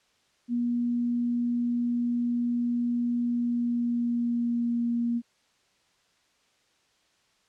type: tone with pitch glide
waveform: sine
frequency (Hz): 239.9 to 236.2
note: A#3 to A#3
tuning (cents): +50 to +23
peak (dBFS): -24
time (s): 0.48-5.22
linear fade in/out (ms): 50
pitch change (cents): -27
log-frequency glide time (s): 3.21-4.86
effects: white hiss -67 dBFS RMS until 7.48 s + low-pass 6000 Hz 12 dB/octave